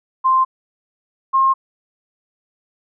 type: tone pair in turn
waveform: sine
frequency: 1046.5 / 1068.5 Hz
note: C6 / C6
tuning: 0 / +36 cents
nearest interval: unison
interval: 36 cents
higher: second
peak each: -11 dBFS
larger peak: neither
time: 0.24-0.45 / 1.33-1.54 s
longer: neither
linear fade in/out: 20 ms
effects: none